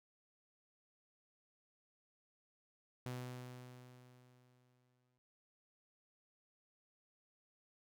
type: tone with exponential decay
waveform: sawtooth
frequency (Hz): 125.2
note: B2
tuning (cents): +24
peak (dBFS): -37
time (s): 3.06-5.18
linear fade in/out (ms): 0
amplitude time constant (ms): 460
effects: none